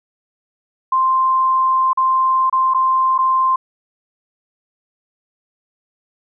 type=tone with dropouts; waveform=sine; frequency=1046.5 Hz; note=C6; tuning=in tune; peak=-12 dBFS; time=0.92-3.56 s; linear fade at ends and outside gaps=5 ms; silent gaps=1.932-1.973 / 2.498-2.526 / 2.738-2.745 / 3.18-3.187 s; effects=none